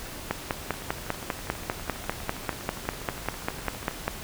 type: two click trains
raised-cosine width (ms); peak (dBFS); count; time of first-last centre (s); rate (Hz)
0.5; -10 / -24; 20 / 40; 0.31-4.08 / 0.74-3.911; 5.04 / 12.3
effects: pink hiss -39 dBFS RMS until 4.23 s